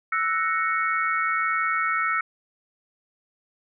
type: chord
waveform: sine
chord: F# dominant seventh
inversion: third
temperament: equal with one note detuned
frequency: 1318.5 / 1480 / 1864.7 / 2210 Hz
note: E6 / F#6 / A#6 / C#7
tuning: 0 / 0 / 0 / -6 cents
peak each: -24 / -30 / -29 / -28 dBFS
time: 0.12-2.21 s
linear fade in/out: 5 ms
effects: none